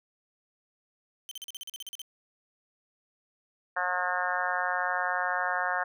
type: tone bursts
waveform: sawtooth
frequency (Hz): 3094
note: G7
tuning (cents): -23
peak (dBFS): -34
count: 12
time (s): 1.29-2.017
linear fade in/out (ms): 0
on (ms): 23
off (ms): 41
type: harmonic tone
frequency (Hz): 180.4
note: F#3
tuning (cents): -44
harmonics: 3 / 4 / 5 / 6 / 7 / 8 / 9 / 10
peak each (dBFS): -39 / -33 / -36 / -35 / -37 / -34 / -33 / -36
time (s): 3.76-5.84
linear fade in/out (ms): 10
effects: none